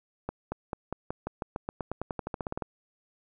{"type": "accelerating click train", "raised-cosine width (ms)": 1, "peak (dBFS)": -18, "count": 21, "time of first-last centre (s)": [0.29, 2.623], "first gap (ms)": 230, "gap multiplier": 0.92, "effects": []}